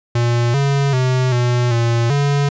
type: tone with pitch steps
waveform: square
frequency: 119 / 139.7 / 128.4 / 122.1 / 117.1 / 142.3 Hz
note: A#2 / C#3 / C3 / B2 / A#2 / C#3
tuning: +36 / +14 / -32 / -19 / +8 / +46 cents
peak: -14 dBFS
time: 0.15-2.49 s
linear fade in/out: 5 ms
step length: 390 ms
effects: resampled to 16000 Hz